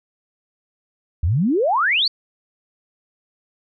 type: exponential sweep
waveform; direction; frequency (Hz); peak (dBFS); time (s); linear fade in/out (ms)
sine; up; 71.9 to 4699; -15; 1.23-2.08; 5
effects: none